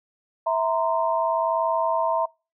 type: tone cluster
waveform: sine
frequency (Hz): 655 / 932 / 1033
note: E5 / A#5 / C6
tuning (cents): -11 / -1 / -22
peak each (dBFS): -23 / -24 / -27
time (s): 0.46-2.26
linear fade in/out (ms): 10
effects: noise-tail reverb RT60 0.3 s tail -25 dB re dry